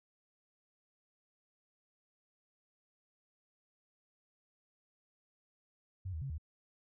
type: tone with pitch steps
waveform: sine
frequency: 93.6 / 78.9 / 136.2 / 77.3 Hz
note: F#2 / D#2 / C#3 / D#2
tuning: +20 / +25 / -30 / -11 cents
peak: -37 dBFS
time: 6.05-6.382 s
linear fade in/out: 10 ms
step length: 83 ms
effects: none